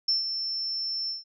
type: tone with ADSR envelope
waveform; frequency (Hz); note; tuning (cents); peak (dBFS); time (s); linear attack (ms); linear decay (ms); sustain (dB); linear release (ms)
sine; 5360; E8; +28; -20; 0.08-1.24; 7; 140; -8; 150
effects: none